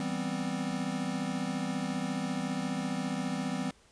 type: chord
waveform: square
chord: C major seventh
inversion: first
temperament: equal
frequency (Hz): 164.81 / 196 / 246.9 / 261.6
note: E3 / G3 / B3 / C4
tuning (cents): 0 / 0 / 0 / 0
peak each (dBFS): -39 / -37 / -38 / -37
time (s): 0-3.71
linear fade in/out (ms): 2
effects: pink hiss -62 dBFS RMS until 3.91 s + resampled to 22050 Hz